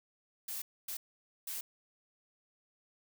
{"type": "noise bursts at uneven times", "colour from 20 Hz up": "blue", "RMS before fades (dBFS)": -40, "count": 3, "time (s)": [[0.48, 0.62], [0.88, 0.97], [1.47, 1.61]], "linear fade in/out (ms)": 5, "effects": []}